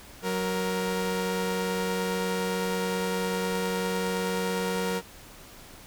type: tone pair together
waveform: sawtooth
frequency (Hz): 185.49 / 468.6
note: F#3 / A#4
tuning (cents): +5 / +9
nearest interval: octave + major third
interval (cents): 1604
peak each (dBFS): -26 / -25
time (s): 0.22-5.02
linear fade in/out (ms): 50
effects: pink hiss -48 dBFS RMS until 5.86 s